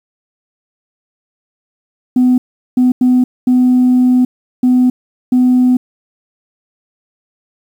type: tone bursts at uneven times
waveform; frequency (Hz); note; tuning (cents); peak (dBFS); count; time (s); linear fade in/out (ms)
sine; 251.2; B3; +30; -5; 6; 2.16-2.38 / 2.77-2.92 / 3.01-3.24 / 3.47-4.25 / 4.63-4.9 / 5.32-5.77; 5
effects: tanh soft clip ceiling -4 dBFS + 7-bit